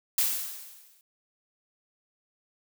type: noise with exponential decay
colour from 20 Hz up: blue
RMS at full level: -23 dBFS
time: 0.18-1.01 s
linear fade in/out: 1 ms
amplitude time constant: 180 ms
effects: none